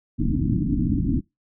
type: low-pass noise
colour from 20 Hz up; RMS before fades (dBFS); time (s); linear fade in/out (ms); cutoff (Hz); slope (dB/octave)
white; -22; 0.18-1.21; 20; 310; 96
effects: noise-tail reverb RT60 0.2 s tail -24 dB re dry